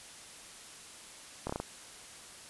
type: slowing click train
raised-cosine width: 1 ms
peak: -20 dBFS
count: 5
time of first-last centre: 1.47-1.6 s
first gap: 25 ms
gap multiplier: 1.18
effects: white hiss -50 dBFS RMS until 2.49 s + resampled to 24000 Hz